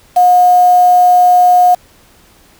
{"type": "tone with quantisation", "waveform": "sine", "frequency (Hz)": 720, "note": "F#5", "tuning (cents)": -47, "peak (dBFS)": -4, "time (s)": [0.16, 1.75], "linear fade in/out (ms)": 10, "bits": 4, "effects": ["pink hiss -46 dBFS RMS until 2.59 s"]}